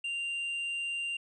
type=tone with hard clipping; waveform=sine; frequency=2782 Hz; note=F7; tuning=7 cents flat; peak=-33 dBFS; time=0.04-1.17 s; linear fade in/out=5 ms; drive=3 dB; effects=resampled to 24000 Hz